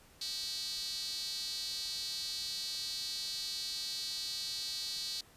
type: tone with high-pass filter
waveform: square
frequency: 174.61 Hz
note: F3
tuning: in tune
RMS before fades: -39 dBFS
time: 0.21-5.21 s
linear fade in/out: 5 ms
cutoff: 4300 Hz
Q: 6
effects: pink hiss -61 dBFS RMS until 5.36 s + resampled to 32000 Hz